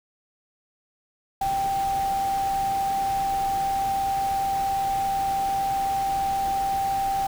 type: tone in noise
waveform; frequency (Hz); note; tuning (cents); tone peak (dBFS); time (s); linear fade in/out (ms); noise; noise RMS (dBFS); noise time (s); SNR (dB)
sine; 784; G5; 0; -22; 1.41-7.27; 5; pink; -37; 1.41-7.27; +12
effects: none